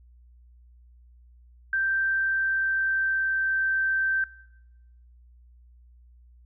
sine tone with pitch glide, 1568 to 1558.1 Hz, G6 to G6, 0 to -11 cents, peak -22 dBFS, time 1.73-4.24 s, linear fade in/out 2 ms, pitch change -11 cents, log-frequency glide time 1.98-3.53 s, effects noise-tail reverb RT60 1.0 s tail -23 dB re dry + added 60 Hz sine -51 dBFS peak until 6.45 s

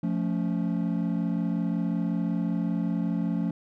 triangle chord, F augmented, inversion none, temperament equal with one note detuned, 174.61 / 220 / 280.4 Hz, F3 / A3 / C#4, 0 / 0 / +20 cents, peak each -25 / -27 / -29 dBFS, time 0.03-3.51 s, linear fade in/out 5 ms, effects tanh soft clip ceiling -16 dBFS

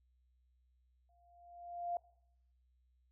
sine tone with exponential growth, 697 Hz, F5, 4 cents flat, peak -33 dBFS, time 1.09-1.97 s, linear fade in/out 2 ms, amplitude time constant 190 ms, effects noise-tail reverb RT60 0.8 s tail -23 dB re dry + added 62 Hz sine -70 dBFS peak until 3.11 s

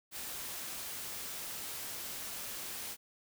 white noise, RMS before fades -42 dBFS, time 0.11-2.97 s, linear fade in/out 50 ms, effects none

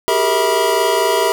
square tone cluster, 381.2 / 405.7 / 464.1 / 649 / 971 Hz, G4 / G#4 / A#4 / E5 / B5, -48 / -41 / -8 / -27 / -30 cents, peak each -24 / -20 / -21 / -20 / -19 dBFS, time 0.08-1.32 s, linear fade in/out 0 ms, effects none

